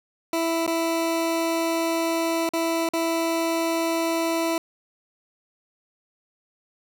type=tone with dropouts; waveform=20% pulse; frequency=330.5 Hz; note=E4; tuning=5 cents sharp; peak=-17 dBFS; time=0.33-4.58 s; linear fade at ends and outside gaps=2 ms; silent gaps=0.665-0.676 / 2.491-2.535 / 2.889-2.935 s; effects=none